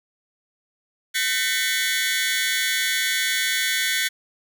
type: tone cluster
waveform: sawtooth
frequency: 1524 / 1816 / 1997 / 2209 / 3385 Hz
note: G6 / A#6 / B6 / C#7 / G#7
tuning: -49 / -46 / +19 / -7 / +32 cents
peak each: -24 dBFS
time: 1.14-4.09 s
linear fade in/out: 20 ms
effects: none